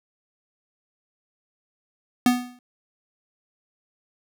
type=tone with exponential decay; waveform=square; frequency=246.9 Hz; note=B3; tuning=in tune; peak=-13 dBFS; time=2.26-2.59 s; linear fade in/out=2 ms; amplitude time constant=70 ms; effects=none